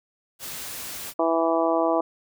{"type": "noise", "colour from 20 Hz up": "white", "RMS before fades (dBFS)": -35, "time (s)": [0.39, 1.14], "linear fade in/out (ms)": 50}
{"type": "harmonic tone", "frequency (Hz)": 164.81, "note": "E3", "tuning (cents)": 0, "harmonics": [2, 3, 4, 5, 6, 7], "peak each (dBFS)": [-25, -27, -23, -29, -29, -30], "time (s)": [1.19, 2.01], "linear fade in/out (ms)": 5}
{"effects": []}